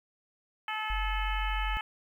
harmonic tone, 432.5 Hz, A4, 30 cents flat, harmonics 2 / 3 / 4 / 5 / 6 / 7, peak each -36 / -38 / -39 / -40 / -41 / -41 dBFS, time 0.68-1.81 s, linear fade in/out 2 ms
sine tone, 46.41 Hz, F#1, 6 cents sharp, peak -30 dBFS, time 0.9-1.77 s, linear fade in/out 0 ms
effects 10-bit

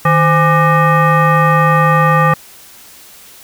sine tone with frequency modulation, 517 Hz, C5, 21 cents flat, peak -7 dBFS, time 0.05-2.34 s, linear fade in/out 5 ms, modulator 673 Hz, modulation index 1.8, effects white hiss -39 dBFS RMS until 3.43 s

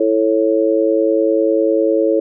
sine chord, A major, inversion second, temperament just, 330 / 440 / 550 Hz, E4 / A4 / C#5, +2 / 0 / -14 cents, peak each -16 dBFS, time 0-2.2 s, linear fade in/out 5 ms, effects none

